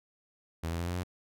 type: tone with pitch steps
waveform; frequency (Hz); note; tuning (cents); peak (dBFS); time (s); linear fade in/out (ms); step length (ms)
sawtooth; 82.2 / 84.12 / 86.09 / 88.1 / 90.16; E2 / E2 / F2 / F2 / F#2; -4 / +36 / -24 / +16 / -44; -28; 0.63-1.035; 10; 81
effects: none